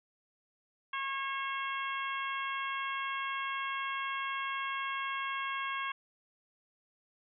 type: harmonic tone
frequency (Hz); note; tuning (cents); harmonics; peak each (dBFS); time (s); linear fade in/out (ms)
544; C#5; -33; 2 / 3 / 4 / 5 / 6; -36 / -40 / -41 / -43 / -45; 0.93-5.92; 5
effects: none